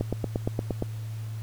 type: click train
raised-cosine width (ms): 2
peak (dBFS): -13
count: 8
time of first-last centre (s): 0.01-0.824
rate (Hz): 8.6
effects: added 110 Hz sine -32 dBFS peak until 1.42 s + pink hiss -51 dBFS RMS until 1.42 s

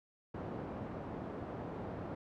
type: band-pass noise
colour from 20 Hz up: pink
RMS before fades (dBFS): -43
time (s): 0.34-2.15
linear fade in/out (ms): 5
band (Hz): 110 to 820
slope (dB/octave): 12
effects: none

